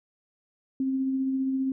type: tone with tremolo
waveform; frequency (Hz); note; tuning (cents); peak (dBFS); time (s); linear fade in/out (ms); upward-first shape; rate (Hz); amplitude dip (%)
sine; 265.4; C4; +25; -23; 0.8-1.72; 2; sine; 15; 25
effects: none